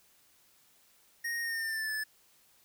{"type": "tone with pitch glide", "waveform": "square", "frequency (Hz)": [1863, 1738.2], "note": ["A#6", "A6"], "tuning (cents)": [-2, -22], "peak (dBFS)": -33, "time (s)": [1.24, 2.04], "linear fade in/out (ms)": 10, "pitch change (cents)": -120, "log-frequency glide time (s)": [1.41, 1.92], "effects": ["white hiss -65 dBFS RMS until 2.64 s"]}